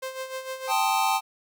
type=tone with tremolo; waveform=sawtooth; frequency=523.3 Hz; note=C5; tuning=in tune; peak=-26 dBFS; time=0.02-0.72 s; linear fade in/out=10 ms; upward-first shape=sine; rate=6.6 Hz; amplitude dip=65%
type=chord; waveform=square; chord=A half-diminished seventh; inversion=third; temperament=equal; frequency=784 / 880 / 1046.5 / 1244.5 Hz; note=G5 / A5 / C6 / Eb6; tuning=0 / 0 / 0 / 0 cents; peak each=-26 / -26 / -32 / -30 dBFS; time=0.67-1.21 s; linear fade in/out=50 ms
effects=none